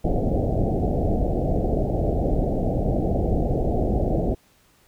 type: low-pass noise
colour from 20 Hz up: pink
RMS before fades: -22 dBFS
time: 0.04-4.35 s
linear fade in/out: 10 ms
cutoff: 760 Hz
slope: 96 dB/octave
effects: pink hiss -59 dBFS RMS until 4.87 s